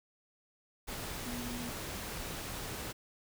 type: tone in noise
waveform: sine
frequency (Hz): 242.6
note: B3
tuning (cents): -31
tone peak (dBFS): -40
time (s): 1.25-1.7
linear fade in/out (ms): 20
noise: pink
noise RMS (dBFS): -41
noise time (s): 0.87-2.93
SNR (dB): -2
effects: none